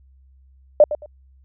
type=tone with echo; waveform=sine; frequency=598 Hz; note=D5; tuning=31 cents sharp; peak=-6 dBFS; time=0.8-0.84 s; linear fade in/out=2 ms; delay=110 ms; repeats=2; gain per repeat=-14 dB; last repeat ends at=1.06 s; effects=added 66 Hz sine -49 dBFS peak until 1.44 s